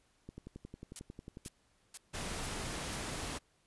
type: click train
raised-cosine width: 3 ms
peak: -33 dBFS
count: 14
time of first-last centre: 0.29-1.461 s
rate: 11.1 Hz
type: noise bursts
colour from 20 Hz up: blue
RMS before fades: -43 dBFS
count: 5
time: 0.96-2.955 s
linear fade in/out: 0 ms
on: 31 ms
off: 460 ms
type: noise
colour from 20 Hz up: pink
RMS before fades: -40 dBFS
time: 2.13-3.39 s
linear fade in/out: 20 ms
effects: pink hiss -72 dBFS RMS until 3.66 s + resampled to 24000 Hz